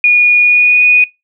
sine tone with pitch glide, 2446 to 2474 Hz, D#7 to D#7, -30 to -10 cents, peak -4 dBFS, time 0.04-1.04 s, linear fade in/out 2 ms, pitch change +20 cents, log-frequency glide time 0.41-0.86 s, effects noise-tail reverb RT60 0.2 s tail -22 dB re dry

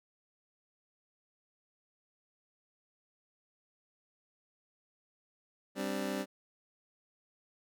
25% pulse chord, G suspended fourth, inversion none, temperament just, 196 / 261.3 / 294 Hz, G3 / C4 / D4, 0 / -2 / +2 cents, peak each -34 / -35 / -36 dBFS, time 5.75-6.26 s, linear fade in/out 50 ms, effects none

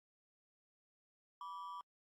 triangle ring-modulated tone, 1071 Hz, C6, 40 cents sharp, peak -40 dBFS, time 1.41-1.81 s, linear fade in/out 0 ms, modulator 90.1 Hz, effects AAC 64 kbps

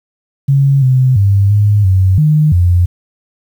sine tone with pitch steps, 138.1 / 129.2 / 99.4 / 103.5 / 94.2 / 152.6 / 88.4 Hz, C#3 / C3 / G2 / G#2 / F#2 / D#3 / F2, -6 / -21 / +25 / -5 / +32 / -33 / +22 cents, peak -6 dBFS, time 0.48-2.86 s, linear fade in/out 10 ms, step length 340 ms, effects 7-bit

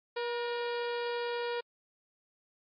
harmonic tone with a mistuned harmonic, 477.8 Hz, A#4, 43 cents sharp, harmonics 1 / 2 / 3 / 4 / 5 / 6 / 7 / 8 / 9 / 10, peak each -33 / -39 / -43 / -45 / -47 / -49 / -50 / -51 / -52 / -53 dBFS, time 0.16-1.61 s, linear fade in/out 10 ms, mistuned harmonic 4, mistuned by -57 cents, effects MP3 32 kbps

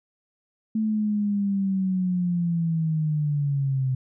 sine linear sweep, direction down, 220 to 128.8 Hz, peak -21 dBFS, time 0.75-3.95 s, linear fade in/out 5 ms, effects none

